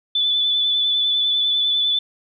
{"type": "tone with vibrato", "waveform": "sine", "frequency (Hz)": 3485, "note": "A7", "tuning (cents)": -17, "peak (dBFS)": -16, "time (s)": [0.15, 1.99], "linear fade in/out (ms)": 5, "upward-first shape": "sine", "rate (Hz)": 10, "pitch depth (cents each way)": 22, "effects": []}